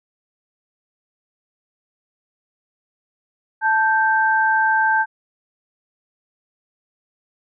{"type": "tone pair together", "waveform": "sine", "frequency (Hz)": [880, 1566.9], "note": ["A5", "G6"], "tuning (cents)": [0, -1], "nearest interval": "minor seventh", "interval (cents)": 999, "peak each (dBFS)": -17, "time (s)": [3.61, 5.06], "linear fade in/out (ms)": 50, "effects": []}